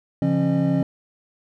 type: tone cluster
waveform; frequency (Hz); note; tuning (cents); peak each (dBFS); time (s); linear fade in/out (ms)
triangle; 139.8 / 172.2 / 271.9 / 608; C#3 / F3 / C#4 / D#5; +15 / -24 / -33 / -40; -22 / -20 / -19 / -27; 0.22-0.83; 2
effects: none